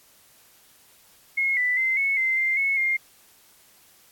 sine tone with pitch steps, 2163 / 1986 / 2072 / 2199 / 2075 / 2094 / 2194 / 2118 Hz, C#7 / B6 / C7 / C#7 / C7 / C7 / C#7 / C7, -43 / +9 / -17 / -14 / -15 / +1 / -18 / +21 cents, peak -20 dBFS, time 1.37-2.97 s, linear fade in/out 10 ms, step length 200 ms, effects white hiss -56 dBFS RMS until 4.11 s + AAC 64 kbps

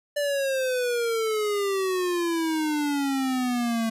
square exponential sweep, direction down, 587.3 to 222.8 Hz, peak -24 dBFS, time 0.16-3.9 s, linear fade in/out 10 ms, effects resampled to 32000 Hz

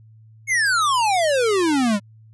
square exponential sweep, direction down, 2217 to 192.6 Hz, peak -17 dBFS, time 0.47-2 s, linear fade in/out 50 ms, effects added 110 Hz sine -45 dBFS peak until 2.33 s + resampled to 24000 Hz

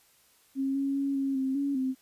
sine tone with pitch steps, 270.2 / 275.3 / 277 / 272.5 / 264.9 / 280.5 / 261.1 Hz, C#4 / C#4 / C#4 / C#4 / C4 / C#4 / C4, -44 / -12 / -1 / -29 / +22 / +21 / -3 cents, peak -26 dBFS, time 0.55-1.95 s, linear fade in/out 50 ms, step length 200 ms, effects white hiss -63 dBFS RMS until 2.01 s + resampled to 32000 Hz

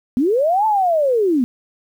sine linear two-way sweep, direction up then down, 230.6 to 889 to 230.6 Hz, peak -13 dBFS, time 0.17-1.44 s, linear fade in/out 0 ms, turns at 0.66 s, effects 8-bit

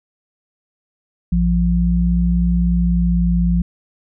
sine tone pair together, 58.37 / 174.61 Hz, A#1 / F3, +3 / 0 cents, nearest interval octave + perfect fifth, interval 1897 cents, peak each -16 / -15 dBFS, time 1.32-3.62 s, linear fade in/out 5 ms, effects none

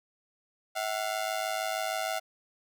sawtooth ring-modulated tone, 701 Hz, F5, 6 cents sharp, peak -23 dBFS, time 0.75-2.2 s, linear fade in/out 20 ms, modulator 53.2 Hz, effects none

